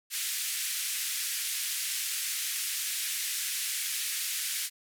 white band-pass noise, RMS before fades -33 dBFS, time 0.1-4.7 s, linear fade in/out 50 ms, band 1800 to 13000 Hz, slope 24 dB/octave, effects none

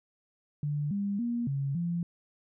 sine tone with pitch steps, 146.9 / 200.8 / 237.3 / 138.4 / 171.6 Hz, D3 / G3 / A#3 / C#3 / F3, +1 / +42 / +31 / -2 / -30 cents, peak -28 dBFS, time 0.63-2.03 s, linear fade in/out 2 ms, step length 280 ms, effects none

